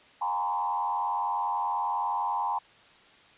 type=tone with frequency modulation; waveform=sine; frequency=916 Hz; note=A#5; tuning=31 cents flat; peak=-26 dBFS; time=0.21-2.59 s; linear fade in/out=10 ms; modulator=90.5 Hz; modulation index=1.4; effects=white hiss -56 dBFS RMS until 3.37 s + resampled to 8000 Hz